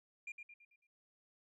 sine tone with echo, 2400 Hz, D7, 37 cents sharp, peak -40 dBFS, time 0.27-0.32 s, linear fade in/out 5 ms, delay 110 ms, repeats 5, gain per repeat -7 dB, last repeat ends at 0.87 s, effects tanh soft clip ceiling -42 dBFS

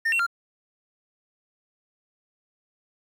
triangle tone with pitch steps, 1817 / 2724 / 1388 Hz, A#6 / F7 / F6, -45 / -44 / -11 cents, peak -19 dBFS, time 0.05-0.266 s, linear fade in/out 10 ms, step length 72 ms, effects 9-bit

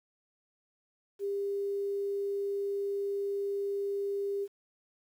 sine tone with quantisation, 400 Hz, G4, 35 cents sharp, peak -30 dBFS, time 1.19-4.48 s, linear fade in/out 50 ms, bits 10, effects none

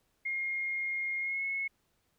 sine tone with pitch glide, 2136 to 2185 Hz, C7 to C#7, +35 to -26 cents, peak -31 dBFS, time 0.25-1.68 s, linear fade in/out 10 ms, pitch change +39 cents, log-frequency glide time 1.19-1.44 s, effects pink hiss -75 dBFS RMS until 2.18 s

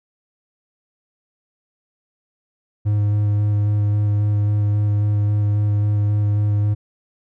triangle tone with vibrato, 103.83 Hz, G#2, in tune, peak -13 dBFS, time 2.85-6.75 s, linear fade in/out 20 ms, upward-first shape square, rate 3.7 Hz, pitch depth 9 cents each way, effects none

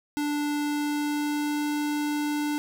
square tone with pitch glide, 293.7 to 295.7 Hz, D4 to D4, 0 to +12 cents, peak -26 dBFS, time 0.17-2.58 s, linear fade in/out 0 ms, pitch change +12 cents, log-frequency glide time 0.59-1.67 s, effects none

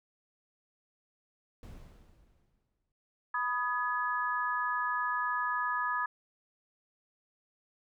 brown noise with exponential decay, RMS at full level -45 dBFS, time 1.63-2.92 s, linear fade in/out 1 ms, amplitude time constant 280 ms
sine chord, G# minor, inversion first, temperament equal with one note detuned, 987.8 / 1244.5 / 1692.2 Hz, B5 / D#6 / G#6, 0 / 0 / +32 cents, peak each -34 / -33 / -34 dBFS, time 3.34-6.06 s, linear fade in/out 5 ms
effects none

